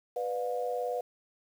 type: chord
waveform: sine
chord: B diminished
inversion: none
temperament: just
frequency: 493.9 / 592.7 / 711.2 Hz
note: B4 / D5 / F5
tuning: 0 / +16 / +31 cents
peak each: -32 / -38 / -35 dBFS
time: 0.16-1.01 s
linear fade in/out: 5 ms
effects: 9-bit